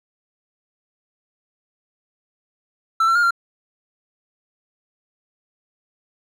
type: tone with pitch steps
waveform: triangle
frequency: 1330 / 1353 / 1418 / 1381 Hz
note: E6 / E6 / F6 / F6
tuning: +15 / +45 / +26 / -20 cents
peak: -12 dBFS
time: 3-3.308 s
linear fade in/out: 5 ms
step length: 77 ms
effects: none